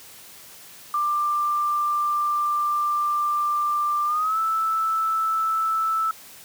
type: tone with pitch glide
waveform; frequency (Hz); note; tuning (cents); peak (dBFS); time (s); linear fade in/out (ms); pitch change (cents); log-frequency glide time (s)
sine; 1186 to 1315.9; D6 to E6; +17 to -3; -20; 0.94-6.11; 2; +180; 4.05-4.38
effects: white hiss -45 dBFS RMS until 6.44 s + high-pass 60 Hz 12 dB/octave

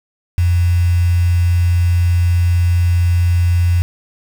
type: tone with quantisation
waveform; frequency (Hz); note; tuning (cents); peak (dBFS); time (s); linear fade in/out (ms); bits
sine; 87.6; F2; +6; -10; 0.38-3.82; 0; 5
effects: none

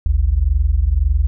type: tone pair together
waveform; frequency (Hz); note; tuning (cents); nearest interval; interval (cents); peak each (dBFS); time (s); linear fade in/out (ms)
sine; 52.75 / 74.6; G#1 / D2; +28 / +28; tritone; 600; -15; 0.06-1.27; 0
effects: none

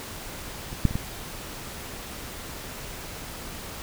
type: clicks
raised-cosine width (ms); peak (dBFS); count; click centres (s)
5; -23 / -6 / -20 / -14; 4; 0.729 / 0.853 / 0.91 / 0.955
effects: pink hiss -38 dBFS RMS until 3.82 s

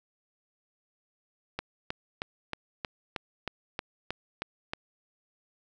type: click train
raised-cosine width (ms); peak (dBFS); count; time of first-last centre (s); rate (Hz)
0.3; -16; 11; 1.59-4.735; 3.18
effects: none

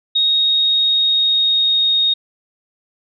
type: tone with pitch glide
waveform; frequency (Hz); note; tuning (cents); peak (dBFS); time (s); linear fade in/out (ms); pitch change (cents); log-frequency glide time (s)
sine; 3748 to 3724; A#7 to A#7; +9 to -2; -12; 0.15-2.14; 10; -11; 0.29-1.95
effects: none

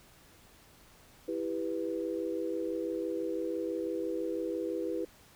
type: chord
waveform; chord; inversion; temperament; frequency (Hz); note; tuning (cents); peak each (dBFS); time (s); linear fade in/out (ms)
sine; E minor; none; just; 329.6 / 395.6 / 494.4; E4 / G4 / B4; 0 / +16 / +2; -35 / -37 / -36; 1.28-5.05; 5
effects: pink hiss -59 dBFS RMS until 5.35 s

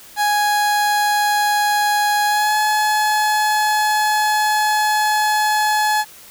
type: tone with pitch glide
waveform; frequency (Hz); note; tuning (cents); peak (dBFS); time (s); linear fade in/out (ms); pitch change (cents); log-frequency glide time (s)
30% pulse; 830.6 to 851; G#5 to G#5; 0 to +42; -12; 0.16-6.05; 50; +42; 2.26-2.56
effects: white hiss -42 dBFS RMS until 6.3 s

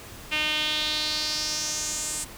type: tone with band-pass filter sweep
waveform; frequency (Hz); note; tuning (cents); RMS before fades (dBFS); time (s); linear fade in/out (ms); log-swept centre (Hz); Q
sawtooth; 305.4; D#4; -32; -28; 0.31-2.25; 20; 2700 to 8400; 3.8
effects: pink hiss -43 dBFS RMS until 2.37 s

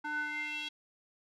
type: tone with band-pass filter sweep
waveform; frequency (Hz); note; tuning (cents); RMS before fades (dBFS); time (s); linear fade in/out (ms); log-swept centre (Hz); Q
square; 299.5; D4; +34; -37; 0.04-0.69; 10; 1200 to 3300; 5.7
effects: none

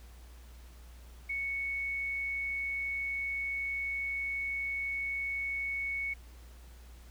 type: tone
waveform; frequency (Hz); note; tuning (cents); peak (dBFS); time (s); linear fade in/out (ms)
sine; 2217; C#7; 0; -32; 1.29-6.14; 10
effects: added 60 Hz sine -49 dBFS peak until 7.1 s + pink hiss -60 dBFS RMS until 7.1 s

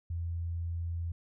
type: tone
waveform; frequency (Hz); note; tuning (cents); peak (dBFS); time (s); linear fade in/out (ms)
sine; 84.6; E2; +45; -32; 0.1-1.12; 5
effects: none

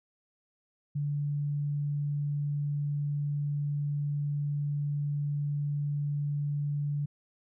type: tone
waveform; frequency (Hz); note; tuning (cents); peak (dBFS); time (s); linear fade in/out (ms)
sine; 145.2; D3; -19; -28; 0.95-7.06; 10
effects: none

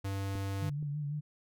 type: tone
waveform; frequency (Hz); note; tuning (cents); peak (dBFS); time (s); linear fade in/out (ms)
square; 98; G2; 0; -34; 0.04-0.7; 10
type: clicks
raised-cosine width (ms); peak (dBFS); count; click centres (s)
3; -29 / -37; 2; 0.354 / 0.827
type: tone with vibrato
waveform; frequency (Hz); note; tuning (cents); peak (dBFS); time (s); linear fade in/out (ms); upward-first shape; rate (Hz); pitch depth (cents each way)
sine; 146.83; D3; 0; -33; 0.61-1.21; 20; sine; 6; 49
effects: none

